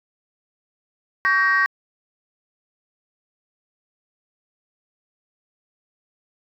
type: chord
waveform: sine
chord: G diminished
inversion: second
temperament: just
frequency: 1128.9 / 1568 / 1881.6 Hz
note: Db6 / G6 / Bb6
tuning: +31 / 0 / +16 cents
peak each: -20 / -19 / -17 dBFS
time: 1.25-1.66 s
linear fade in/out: 0 ms
effects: tanh soft clip ceiling -10 dBFS